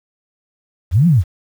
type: linear two-way sweep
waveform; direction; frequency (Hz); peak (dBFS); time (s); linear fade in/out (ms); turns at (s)
sine; up then down; 69.3 to 182.2 to 69.3; -8; 0.91-1.24; 50; 1.07
effects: 7-bit